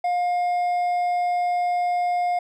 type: tone with hard clipping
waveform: triangle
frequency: 710 Hz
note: F5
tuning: 28 cents sharp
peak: -21 dBFS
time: 0.04-2.39 s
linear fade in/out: 5 ms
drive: 7 dB
effects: none